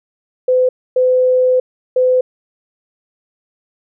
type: tone bursts at uneven times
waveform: sine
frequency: 508 Hz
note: B4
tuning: 49 cents sharp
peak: -9 dBFS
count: 3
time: 0.48-0.69 / 0.96-1.6 / 1.96-2.21 s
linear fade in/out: 5 ms
effects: none